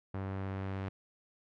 sawtooth tone with low-pass filter sweep, 96.4 Hz, G2, 28 cents flat, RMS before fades -38 dBFS, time 0.14-0.89 s, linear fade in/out 5 ms, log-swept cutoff 1500 to 2400 Hz, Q 0.89, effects none

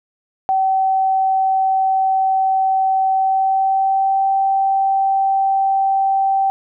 sine tone with pitch glide, 766 to 777.6 Hz, G5 to G5, -40 to -14 cents, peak -13 dBFS, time 0.49-6.5 s, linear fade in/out 0 ms, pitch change +26 cents, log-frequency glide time 3.12-4.28 s, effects none

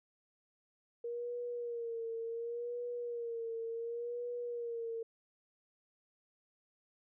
sine tone with vibrato, 469.7 Hz, A#4, 13 cents sharp, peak -37 dBFS, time 1.04-5.03 s, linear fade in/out 5 ms, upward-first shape sine, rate 0.69 Hz, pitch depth 52 cents each way, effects none

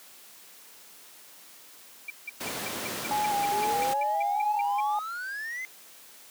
sine tone bursts, 2349 Hz, D7, in tune, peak -32 dBFS, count 15, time 2.08-4.805 s, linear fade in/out 5 ms, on 23 ms, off 170 ms
pink noise, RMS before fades -33 dBFS, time 2.4-3.94 s, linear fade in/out 10 ms
sine tone with vibrato, 826 Hz, G#5, 10 cents flat, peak -25 dBFS, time 3.11-4.99 s, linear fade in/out 2 ms, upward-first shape square, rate 2.4 Hz, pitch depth 28 cents each way
triangle exponential sweep, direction up, 390.4 to 2093 Hz, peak -31 dBFS, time 3.52-5.65 s, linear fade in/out 0 ms
effects white hiss -51 dBFS RMS until 6.3 s + high-pass 200 Hz 12 dB/octave

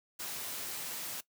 white noise, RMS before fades -40 dBFS, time 0.19-1.21 s, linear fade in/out 10 ms, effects noise-tail reverb RT60 0.1 s tail -19 dB re dry + high-pass 100 Hz 12 dB/octave

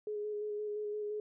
sine tone with vibrato, 419.6 Hz, G#4, 18 cents sharp, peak -35 dBFS, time 0.07-1.2 s, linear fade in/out 2 ms, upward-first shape square, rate 5.8 Hz, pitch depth 15 cents each way, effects none

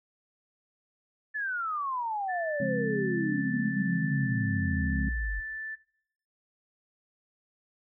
sine exponential sweep, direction down, 1760 to 46.25 Hz, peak -29 dBFS, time 1.34-5.41 s, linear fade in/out 20 ms
sine tone, 1760 Hz, A6, in tune, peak -34 dBFS, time 2.28-5.76 s, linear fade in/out 20 ms
sine chord, Db major seventh, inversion none, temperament equal, 138.59 / 174.61 / 207.7 / 261.6 Hz, Db3 / F3 / Ab3 / C4, 0 / 0 / 0 / 0 cents, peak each -35 / -35 / -32 / -34 dBFS, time 2.6-5.09 s, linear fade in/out 5 ms
effects noise-tail reverb RT60 0.7 s tail -21 dB re dry

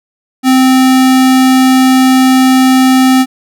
square tone, 260 Hz, C4, 11 cents flat, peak -5 dBFS, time 0.43-3.26 s, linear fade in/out 50 ms, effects none

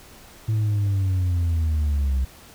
sine linear sweep, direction down, 110.6 to 64.1 Hz, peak -16 dBFS, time 0.48-2.25 s, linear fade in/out 10 ms, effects tanh soft clip ceiling -18 dBFS + pink hiss -47 dBFS RMS until 2.54 s

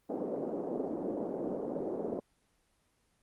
white band-pass noise, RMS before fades -36 dBFS, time 0.09-2.2 s, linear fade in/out 10 ms, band 210 to 550 Hz, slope 24 dB/octave, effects pink hiss -73 dBFS RMS until 3.22 s + Opus 24 kbps

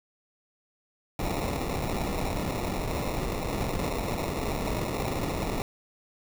pink noise with sample-and-hold, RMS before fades -30 dBFS, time 1.19-5.62 s, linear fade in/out 0 ms, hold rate 1575 Hz, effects none

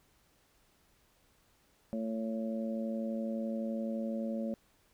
harmonic tone, 111.8 Hz, A2, 28 cents sharp, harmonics 2 / 3 / 4 / 5 / 6, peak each -34 / -46 / -49 / -39 / -52 dBFS, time 1.93-4.54 s, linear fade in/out 0 ms, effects pink hiss -69 dBFS RMS until 4.93 s

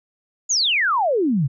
sine exponential sweep, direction down, 7190 to 123.47 Hz, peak -16 dBFS, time 0.49-1.48 s, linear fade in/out 20 ms, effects none

